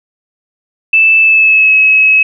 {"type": "tone with pitch glide", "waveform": "sine", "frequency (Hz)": [2637, 2569], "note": ["E7", "E7"], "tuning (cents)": [0, -45], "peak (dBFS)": -4, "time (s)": [0.93, 2.23], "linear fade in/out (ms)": 5, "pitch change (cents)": -45, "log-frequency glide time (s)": [1.19, 1.75], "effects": []}